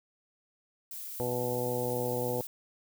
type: noise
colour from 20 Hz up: violet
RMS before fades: -41 dBFS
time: 0.91-2.47 s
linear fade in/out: 2 ms
type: harmonic tone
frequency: 123.47 Hz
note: B2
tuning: in tune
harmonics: 1 / 2 / 3 / 4 / 5 / 6 / 7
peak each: -37 / -39 / -38 / -32 / -42 / -44 / -41 dBFS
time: 1.2-2.41 s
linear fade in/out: 0 ms
effects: none